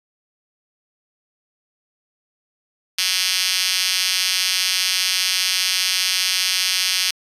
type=tone with high-pass filter; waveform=5% pulse; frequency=185 Hz; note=F#3; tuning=in tune; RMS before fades=-20 dBFS; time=2.98-7.11 s; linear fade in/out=5 ms; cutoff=3600 Hz; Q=9.1; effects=resampled to 32000 Hz